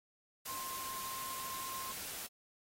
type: tone in noise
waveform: sine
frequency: 1056 Hz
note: C6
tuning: 16 cents sharp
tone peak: -43 dBFS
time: 0.48-1.92 s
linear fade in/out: 10 ms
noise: white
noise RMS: -44 dBFS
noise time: 0.45-2.27 s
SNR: -2 dB
effects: AAC 48 kbps